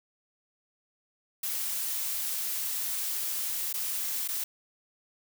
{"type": "noise with dropouts", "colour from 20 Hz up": "blue", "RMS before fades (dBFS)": -32, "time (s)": [1.43, 4.44], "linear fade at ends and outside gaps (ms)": 5, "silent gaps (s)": [[3.728, 3.739], [4.278, 4.286]], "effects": []}